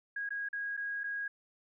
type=tone with dropouts; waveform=sine; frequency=1643 Hz; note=G#6; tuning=19 cents flat; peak=-34 dBFS; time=0.16-1.28 s; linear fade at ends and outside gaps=5 ms; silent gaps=0.291-0.305 / 0.488-0.529 / 0.768-0.774 / 1.035-1.04 s; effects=none